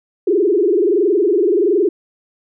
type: tone with frequency modulation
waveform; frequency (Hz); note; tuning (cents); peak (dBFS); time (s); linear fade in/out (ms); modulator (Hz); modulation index
sine; 380; F#4; +46; -11; 0.27-1.89; 5; 21.4; 2.3
effects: none